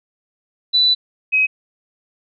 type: tone pair in turn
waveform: sine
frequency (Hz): 3978 / 2537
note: B7 / D#7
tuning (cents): +12 / +33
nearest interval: minor sixth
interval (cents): 779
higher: first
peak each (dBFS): -11 / -12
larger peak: first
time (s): 0.73-0.95 / 1.32-1.47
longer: first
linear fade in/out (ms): 20
effects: none